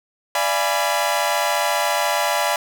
sawtooth chord, D diminished seventh, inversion none, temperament equal with one note detuned, 587.3 / 681.7 / 830.6 / 987.8 Hz, D5 / F5 / Ab5 / Cb6, 0 / -42 / 0 / 0 cents, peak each -20 dBFS, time 0.35-2.56 s, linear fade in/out 2 ms, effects none

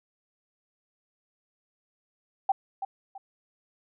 sine tone with echo, 780 Hz, G5, 9 cents flat, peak -19 dBFS, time 2.49-2.52 s, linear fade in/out 5 ms, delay 330 ms, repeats 2, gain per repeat -10 dB, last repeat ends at 3.18 s, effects none

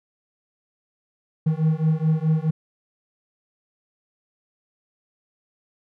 triangle beating tone pair, 155.56 / 160.26 Hz, D#3 / E3, 0 / -49 cents, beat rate 4.7 Hz, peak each -19 dBFS, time 1.46-2.51 s, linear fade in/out 10 ms, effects none

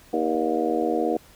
harmonic tone with a mistuned harmonic, 79.2 Hz, D#2, 31 cents sharp, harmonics 3 / 4 / 5 / 6 / 7 / 8 / 9, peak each -31 / -26 / -29 / -26 / -34 / -34 / -28 dBFS, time 0.13-1.17 s, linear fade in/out 5 ms, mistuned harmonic 7, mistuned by +76 cents, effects pink hiss -52 dBFS RMS until 1.35 s

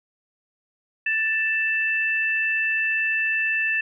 sine tone pair together, 1765.5 / 2651 Hz, A6 / E7, +5 / +9 cents, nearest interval perfect fifth, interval 704 cents, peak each -23 dBFS, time 1.06-3.81 s, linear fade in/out 5 ms, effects none

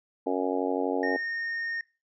harmonic tone, 92.2 Hz, F#2, 6 cents flat, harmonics 3 / 4 / 5 / 6 / 7 / 8 / 9, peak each -30 / -32 / -30 / -35 / -35 / -37 / -35 dBFS, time 0.26-1.17 s, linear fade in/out 10 ms
triangle tone, 1840 Hz, A#6, 23 cents flat, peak -28 dBFS, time 1.03-1.81 s, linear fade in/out 2 ms
effects noise-tail reverb RT60 0.3 s tail -21 dB re dry + resampled to 16000 Hz

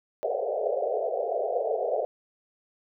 white band-pass noise, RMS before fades -28 dBFS, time 0.23-2.05 s, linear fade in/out 0 ms, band 410 to 730 Hz, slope 96 dB/octave, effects none

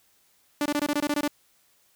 sawtooth tone bursts, 292.9 Hz, D4, 5 cents flat, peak -19 dBFS, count 10, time 0.61-1.278 s, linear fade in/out 2 ms, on 47 ms, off 22 ms, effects white hiss -64 dBFS RMS until 1.95 s

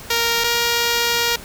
5% pulse tone pair in turn, 466.2 / 471.1 Hz, A#4 / A#4, 0 / +18 cents, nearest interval unison, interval 18 cents, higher second, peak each -5 dBFS, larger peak neither, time 0.1-0.44 / 0.44-1.36 s, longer second, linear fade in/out 5 ms, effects pink hiss -37 dBFS RMS until 1.44 s

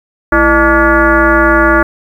sine tone with frequency modulation, 880 Hz, A5, in tune, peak -5 dBFS, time 0.32-1.83 s, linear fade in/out 5 ms, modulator 274 Hz, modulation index 2.9, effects 7-bit

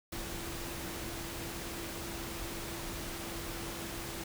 sine tone in noise, 336.9 Hz, E4, 38 cents sharp, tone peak -46 dBFS, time 0.12-4.24 s, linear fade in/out 5 ms, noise pink, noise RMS -41 dBFS, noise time 0.12-4.24 s, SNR -8 dB, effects none

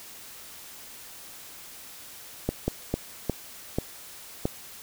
slowing click train, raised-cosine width 2 ms, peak -11 dBFS, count 6, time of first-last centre 2.49-4.455 s, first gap 190 ms, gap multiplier 1.37, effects white hiss -45 dBFS RMS until 4.82 s

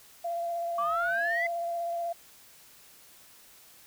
sine tone with vibrato, 684 Hz, F5, 36 cents flat, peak -29 dBFS, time 0.24-2.13 s, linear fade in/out 10 ms, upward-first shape square, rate 16 Hz, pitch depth 12 cents each way
sine exponential sweep, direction up, 1134 to 2064 Hz, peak -26 dBFS, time 0.78-1.47 s, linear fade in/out 5 ms
effects tanh soft clip ceiling -20 dBFS + white hiss -55 dBFS RMS until 3.86 s

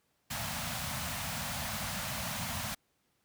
pink band-stop noise, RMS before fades -36 dBFS, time 0.3-2.75 s, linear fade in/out 10 ms, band 240 to 590 Hz, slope 48 dB/octave, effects pink hiss -75 dBFS RMS until 3.24 s + high-pass 80 Hz 12 dB/octave

